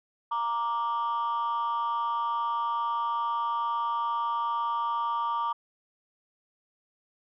sine tone pair together, 932.4 / 1174.7 Hz, A#5 / D6, 0 / 0 cents, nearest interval major third, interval 400 cents, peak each -27 dBFS, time 0.31-5.53 s, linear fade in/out 10 ms, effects tanh soft clip ceiling -23 dBFS

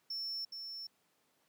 triangle tone with echo, 5400 Hz, E8, 41 cents sharp, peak -36 dBFS, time 0.1-0.45 s, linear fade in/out 5 ms, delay 420 ms, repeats 1, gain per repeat -5 dB, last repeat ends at 0.87 s, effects pink hiss -74 dBFS RMS until 1.48 s + high-pass 200 Hz 12 dB/octave

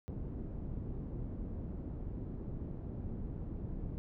pink low-pass noise, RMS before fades -41 dBFS, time 0.08-3.98 s, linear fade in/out 0 ms, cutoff 280 Hz, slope 12 dB/octave, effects none

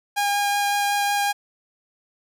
sawtooth tone with vibrato, 812 Hz, G#5, 39 cents flat, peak -16 dBFS, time 0.16-1.33 s, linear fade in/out 20 ms, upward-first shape sine, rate 5.4 Hz, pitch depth 8 cents each way, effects none

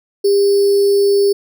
sine tone with sample-and-hold, 400.5 Hz, G4, 37 cents sharp, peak -9 dBFS, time 0.24-1.33 s, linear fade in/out 10 ms, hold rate 4900 Hz, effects none

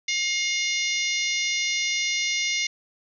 harmonic tone with a mistuned harmonic, 713 Hz, F5, 36 cents sharp, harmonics 3 / 4 / 5 / 6 / 7 / 8 / 9, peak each -26 / -32 / -31 / -35 / -34 / -31 / -34 dBFS, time 0.08-2.67 s, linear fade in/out 5 ms, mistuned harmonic 6, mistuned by -32 cents, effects none

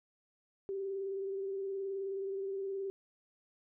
sine tone with vibrato, 390 Hz, G4, 9 cents flat, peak -35 dBFS, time 0.69-2.9 s, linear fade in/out 0 ms, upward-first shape sine, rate 19 Hz, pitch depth 28 cents each way, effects none

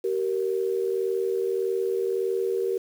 sine tone pair together, 384.4 / 466.1 Hz, G4 / A#4, -34 / 0 cents, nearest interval minor third, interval 334 cents, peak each -25 / -27 dBFS, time 0.04-2.78 s, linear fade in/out 5 ms, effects 8-bit

